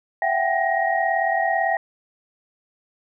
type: tone cluster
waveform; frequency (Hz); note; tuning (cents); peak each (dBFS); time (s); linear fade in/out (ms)
sine; 668 / 757 / 795 / 1882; E5 / F#5 / G5 / A#6; +23 / +39 / +24 / +16; -24; 0.22-1.77; 2
effects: none